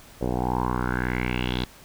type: tone with low-pass filter sweep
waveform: 10% pulse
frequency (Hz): 61.74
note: B1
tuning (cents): 0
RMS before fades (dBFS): -26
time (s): 0.21-1.65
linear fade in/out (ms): 5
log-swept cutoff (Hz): 570 to 3900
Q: 4.9
effects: pink hiss -49 dBFS RMS until 1.84 s